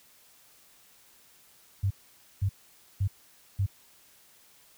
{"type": "tone bursts", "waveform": "sine", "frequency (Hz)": 97.8, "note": "G2", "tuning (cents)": -4, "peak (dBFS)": -23, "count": 4, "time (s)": [1.83, 3.664], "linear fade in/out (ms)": 10, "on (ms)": 76, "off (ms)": 510, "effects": ["white hiss -59 dBFS RMS until 4.77 s"]}